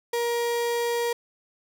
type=tone; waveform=35% pulse; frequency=472.6 Hz; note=A#4; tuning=24 cents sharp; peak=-22 dBFS; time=0.13-1.13 s; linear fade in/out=5 ms; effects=none